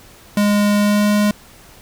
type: tone with pitch glide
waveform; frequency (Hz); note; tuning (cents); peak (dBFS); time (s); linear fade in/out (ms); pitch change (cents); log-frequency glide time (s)
square; 206 to 207.6; G#3 to G#3; -14 to 0; -13; 0.37-1.31; 2; +14; 0.79-1.06
effects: pink hiss -44 dBFS RMS until 1.81 s